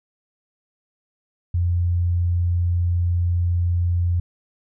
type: tone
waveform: sine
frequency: 87.31 Hz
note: F2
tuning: in tune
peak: -17 dBFS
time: 1.54-4.2 s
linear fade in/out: 5 ms
effects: none